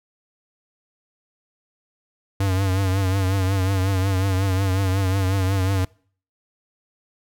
square tone with vibrato, 95.5 Hz, G2, 45 cents flat, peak -19 dBFS, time 2.4-5.85 s, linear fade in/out 5 ms, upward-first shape triangle, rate 5.5 Hz, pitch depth 73 cents each way, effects noise-tail reverb RT60 0.5 s tail -25 dB re dry

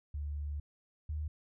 sine tone pair in turn, 73.1 / 76.18 Hz, D2 / D#2, -7 / -36 cents, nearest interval minor second, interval 71 cents, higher second, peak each -35 / -34 dBFS, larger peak second, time 0.14-0.6 / 1.09-1.28 s, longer first, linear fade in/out 5 ms, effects none

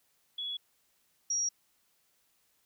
sine tone pair in turn, 3378 / 5681 Hz, G#7 / F8, +29 / +29 cents, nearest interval major sixth, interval 900 cents, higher second, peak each -34 / -28 dBFS, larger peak second, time 0.38-0.57 / 1.3-1.49 s, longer neither, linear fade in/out 5 ms, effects white hiss -72 dBFS RMS until 2.65 s

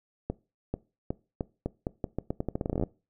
accelerating click train, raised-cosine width 2 ms, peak -16 dBFS, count 22, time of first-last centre 0.3-2.837 s, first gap 440 ms, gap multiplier 0.83, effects noise-tail reverb RT60 0.3 s tail -21 dB re dry

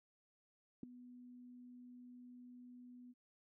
sine tone with ADSR envelope, 246.9 Hz, B3, in tune, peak -38 dBFS, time 0.83-3.14 s, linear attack 3 ms, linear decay 7 ms, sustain -16 dB, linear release 35 ms, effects none

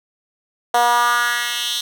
10% pulse tone with high-pass filter sweep, 239.6 Hz, A#3, 48 cents sharp, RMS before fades -18 dBFS, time 0.74-1.81 s, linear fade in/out 5 ms, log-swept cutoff 670 to 3800 Hz, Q 2.7, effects none

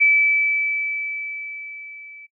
sine tone with level ramp, 2308 Hz, D7, 31 cents flat, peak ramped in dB -11 to -39 dBFS, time 0-2.27 s, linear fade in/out 20 ms, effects noise-tail reverb RT60 0.1 s tail -22 dB re dry

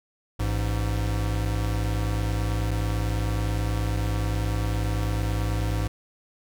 square tone pair together, 54.5 / 103.83 Hz, A1 / G#2, -16 / 0 cents, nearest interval major seventh, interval 1116 cents, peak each -27 dBFS, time 0.39-5.88 s, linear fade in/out 10 ms, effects none

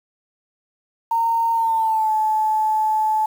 sine tone with pitch glide, 918 to 866.5 Hz, A#5 to A5, -27 to -27 cents, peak -16 dBFS, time 1.11-3.26 s, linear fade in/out 5 ms, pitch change -100 cents, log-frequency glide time 1.53-2.12 s, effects 7-bit

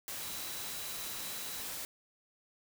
sine tone in noise, 3938 Hz, B7, 6 cents flat, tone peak -49 dBFS, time 0.22-1.62 s, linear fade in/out 0 ms, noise white, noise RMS -41 dBFS, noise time 0.08-1.85 s, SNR -11 dB, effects none

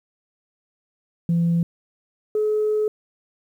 sine tone pair in turn, 169.3 / 426.6 Hz, E3 / G#4, +46 / +46 cents, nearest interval octave + major third, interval 1600 cents, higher second, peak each -15 / -17 dBFS, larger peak first, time 1.29-1.63 / 2.35-2.88 s, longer second, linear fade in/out 2 ms, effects tanh soft clip ceiling -14 dBFS + 9-bit

